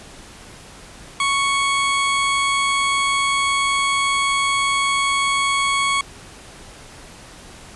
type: tone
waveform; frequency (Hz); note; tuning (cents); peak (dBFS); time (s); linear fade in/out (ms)
20% pulse; 1108.7; C#6; 0; -12; 1.2-6.01; 2
effects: pink hiss -41 dBFS RMS until 7.75 s + resampled to 24000 Hz